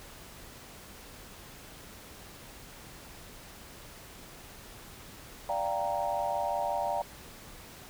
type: chord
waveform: sine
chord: G minor seventh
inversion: second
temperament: equal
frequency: 587.3 / 698.5 / 784 / 932.3 Hz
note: D5 / F5 / G5 / Bb5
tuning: 0 / 0 / 0 / 0 cents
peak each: -34 dBFS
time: 5.49-7.02 s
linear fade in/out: 2 ms
effects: pink hiss -49 dBFS RMS until 7.89 s